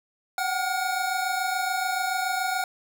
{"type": "tone cluster", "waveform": "square", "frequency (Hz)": [737, 764, 1430], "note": ["F#5", "G5", "F6"], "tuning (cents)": [-7, -45, 41], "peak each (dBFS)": -30, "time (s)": [0.38, 2.64], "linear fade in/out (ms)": 2, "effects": ["10-bit"]}